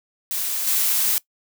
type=noise with level steps; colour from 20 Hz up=blue; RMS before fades=-25 / -20 dBFS; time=0.31-1.18 s; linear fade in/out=0 ms; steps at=0.66 s; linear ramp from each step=20 ms; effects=noise-tail reverb RT60 0.1 s tail -21 dB re dry

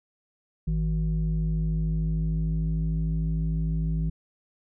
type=tone pair together; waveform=sine; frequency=53.39 / 160 Hz; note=G#1 / D#3; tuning=+49 / +49 cents; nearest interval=octave + perfect fifth; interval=1900 cents; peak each=-24 dBFS; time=0.67-4.1 s; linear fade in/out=10 ms; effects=tanh soft clip ceiling -20 dBFS

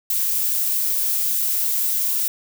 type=noise; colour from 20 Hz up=violet; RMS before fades=-21 dBFS; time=0.1-2.28 s; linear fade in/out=2 ms; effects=none

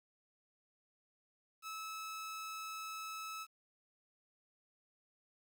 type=tone; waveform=sawtooth; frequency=1300 Hz; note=E6; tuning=24 cents flat; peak=-39 dBFS; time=1.62-3.47 s; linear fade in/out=50 ms; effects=11-bit

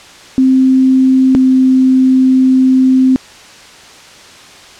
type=tone pair in turn; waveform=sine; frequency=261.5 / 260 Hz; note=C4 / C4; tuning=-1 / -11 cents; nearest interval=unison; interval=10 cents; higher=first; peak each=-5 dBFS; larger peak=neither; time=0.38-1.35 / 1.35-3.16 s; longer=second; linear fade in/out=0 ms; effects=white hiss -36 dBFS RMS until 4.79 s + low-pass 6000 Hz 12 dB/octave

